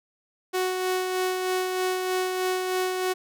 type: tone with tremolo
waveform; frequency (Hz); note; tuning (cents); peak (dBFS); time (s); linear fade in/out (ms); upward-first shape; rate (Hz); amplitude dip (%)
sawtooth; 369.9; F#4; 0; -19; 0.53-3.14; 20; sine; 3.2; 35
effects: none